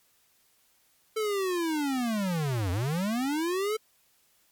square linear two-way sweep, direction down then up, 443.8 to 85.2 to 443.8 Hz, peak -27 dBFS, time 1.16-3.77 s, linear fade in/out 10 ms, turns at 2.71 s, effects white hiss -66 dBFS RMS until 4.51 s + MP3 96 kbps

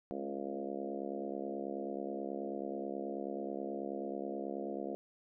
harmonic tone with a mistuned harmonic, 69.3 Hz, C#2, in tune, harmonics 3 / 4 / 5 / 6 / 7 / 8 / 9 / 10, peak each -45 / -45 / -43 / -46 / -45 / -47 / -48 / -47 dBFS, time 0.11-4.95 s, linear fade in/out 0 ms, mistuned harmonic 4, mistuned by -20 cents, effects none

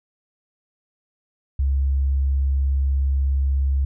sine tone, 68.3 Hz, C#2, 25 cents flat, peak -16 dBFS, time 1.59-3.85 s, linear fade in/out 5 ms, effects tanh soft clip ceiling -12 dBFS

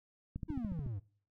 click train, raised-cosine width 5 ms, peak -27 dBFS, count 8, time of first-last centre 0.36-0.864 s, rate 13.9 Hz
triangle exponential sweep, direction down, 329 to 91.6 Hz, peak -35 dBFS, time 0.48-1 s, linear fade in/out 20 ms
effects noise-tail reverb RT60 0.5 s tail -22 dB re dry

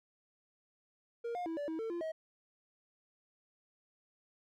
triangle tone with pitch steps, 468.5 / 712 / 327.2 / 579 / 321.3 / 449.2 / 344.2 / 637 Hz, A#4 / F5 / E4 / D5 / E4 / A4 / F4 / D#5, +9 / +33 / -13 / -25 / -44 / +36 / -25 / +41 cents, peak -34 dBFS, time 1.24-2.12 s, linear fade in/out 10 ms, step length 110 ms, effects none

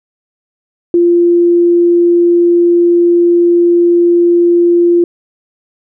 sine tone, 346 Hz, F4, 16 cents flat, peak -5 dBFS, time 0.94-5.04 s, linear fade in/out 2 ms, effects none

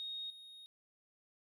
triangle tone with level steps, 3729 Hz, A#7, in tune, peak -37 / -50 dBFS, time 0-0.66 s, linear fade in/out 0 ms, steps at 0.3 s, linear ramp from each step 2 ms, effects tanh soft clip ceiling -38 dBFS

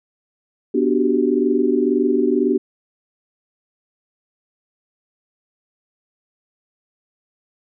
sine chord, G major seventh, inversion first, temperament equal, 246.9 / 293.7 / 370 / 392 Hz, B3 / D4 / F#4 / G4, 0 / 0 / 0 / 0 cents, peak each -20 dBFS, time 0.74-2.58 s, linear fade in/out 10 ms, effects none

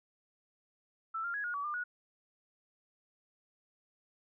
sine tone with pitch steps, 1324 / 1394 / 1667 / 1437 / 1140 / 1199 / 1458 Hz, E6 / F6 / G#6 / F6 / C#6 / D6 / F#6, +7 / -4 / +6 / +49 / +48 / +36 / -26 cents, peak -34 dBFS, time 1.14-1.84 s, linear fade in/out 10 ms, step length 100 ms, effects none

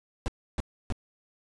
brown noise bursts, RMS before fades -28 dBFS, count 3, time 0.26-0.923 s, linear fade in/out 0 ms, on 21 ms, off 300 ms, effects resampled to 22050 Hz

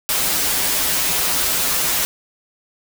white noise with comb filter, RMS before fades -19 dBFS, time 0.09-2.05 s, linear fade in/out 0 ms, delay 8.8 ms, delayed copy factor -0.9, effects none

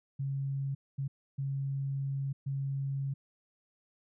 sine tone bursts at uneven times, 137.3 Hz, C#3, 16 cents flat, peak -31 dBFS, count 4, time 0.19-0.75 / 0.98-1.08 / 1.38-2.33 / 2.46-3.14 s, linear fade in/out 10 ms, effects none

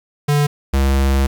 square tone pair in turn, 145.9 / 67.83 Hz, D3 / C#2, -11 / -37 cents, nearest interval octave + minor second, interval 1326 cents, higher first, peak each -13 dBFS, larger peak neither, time 0.28-0.47 / 0.73-1.27 s, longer second, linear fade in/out 10 ms, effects 8-bit

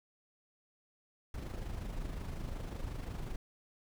brown noise with amplitude modulation, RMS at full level -38 dBFS, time 1.34-3.36 s, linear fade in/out 2 ms, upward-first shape sine, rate 25.5 Hz, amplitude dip 50%, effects none

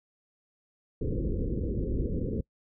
pink low-pass noise, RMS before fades -30 dBFS, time 1.01-2.41 s, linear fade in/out 5 ms, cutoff 520 Hz, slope 96 dB/octave, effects noise-tail reverb RT60 0.1 s tail -24 dB re dry

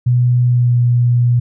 sine tone with pitch glide, 123.1 to 121.27 Hz, B2 to B2, -5 to -31 cents, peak -9 dBFS, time 0.06-1.4 s, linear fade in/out 10 ms, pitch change -26 cents, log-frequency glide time 0.46-0.77 s, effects none

